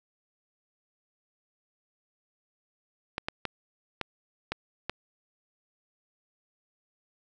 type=clicks; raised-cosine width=0.3 ms; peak=-14 dBFS; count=6; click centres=3.181 / 3.285 / 3.453 / 4.013 / 4.52 / 4.896 s; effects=none